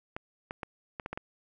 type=clicks; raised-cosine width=0.5 ms; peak=-21 dBFS; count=7; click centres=0.165 / 0.509 / 0.632 / 0.998 / 1.061 / 1.13 / 1.175 s; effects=none